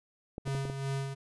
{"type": "clicks", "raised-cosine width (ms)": 2, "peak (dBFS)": -25, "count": 5, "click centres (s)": [0.381, 0.476, 0.549, 0.653, 0.699]}
{"type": "tone with tremolo", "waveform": "square", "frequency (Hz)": 136.7, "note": "C#3", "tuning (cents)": -24, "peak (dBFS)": -31, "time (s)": [0.45, 1.15], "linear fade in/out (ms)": 20, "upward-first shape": "sine", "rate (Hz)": 2.6, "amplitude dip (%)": 50}
{"effects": ["resampled to 24000 Hz"]}